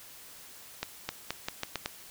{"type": "accelerating click train", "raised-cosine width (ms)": 0.2, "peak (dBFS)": -14, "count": 7, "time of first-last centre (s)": [0.83, 1.859], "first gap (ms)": 260, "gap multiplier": 0.83, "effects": ["white hiss -50 dBFS RMS until 2.1 s"]}